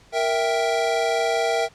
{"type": "chord", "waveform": "square", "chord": "E diminished", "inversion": "second", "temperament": "equal", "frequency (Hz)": [466.2, 659.3, 784], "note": ["Bb4", "E5", "G5"], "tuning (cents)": [0, 0, 0], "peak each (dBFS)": [-25, -24, -26], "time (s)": [0.12, 1.69], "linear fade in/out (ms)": 50, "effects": ["pink hiss -53 dBFS RMS until 1.74 s", "low-pass 7000 Hz 12 dB/octave"]}